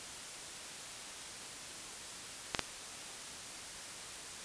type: clicks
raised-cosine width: 0.2 ms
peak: -12 dBFS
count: 2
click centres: 2.548 / 2.593 s
effects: white hiss -46 dBFS RMS until 4.44 s + resampled to 22050 Hz